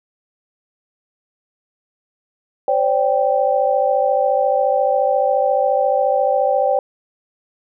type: chord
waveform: sine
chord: C suspended second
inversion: none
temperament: equal with one note detuned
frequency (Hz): 523.3 / 577.6 / 784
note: C5 / D5 / G5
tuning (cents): 0 / -29 / 0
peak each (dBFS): -18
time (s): 2.68-6.79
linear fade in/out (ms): 2
effects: none